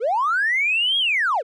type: linear two-way sweep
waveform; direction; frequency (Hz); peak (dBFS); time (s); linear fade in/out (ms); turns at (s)
triangle; up then down; 408.5 to 3322 to 408.5; -14; 0-1.43; 50; 0.98
effects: tanh soft clip ceiling -15 dBFS + resampled to 24000 Hz